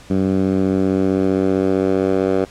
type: tone with band-pass filter sweep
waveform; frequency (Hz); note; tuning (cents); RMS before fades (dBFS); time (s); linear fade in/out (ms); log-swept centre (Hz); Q
10% pulse; 95.4; G2; -47; -17; 0.1-2.45; 5; 210 to 460; 1.2
effects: pink hiss -43 dBFS RMS until 2.5 s + low-pass 8000 Hz 12 dB/octave